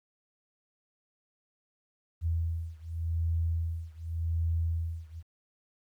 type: beating tone pair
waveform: sine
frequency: 82.41 / 83.28 Hz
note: E2 / E2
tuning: 0 / +18 cents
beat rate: 0.87 Hz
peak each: -31 / -32 dBFS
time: 2.21-5.23 s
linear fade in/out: 50 ms
effects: 11-bit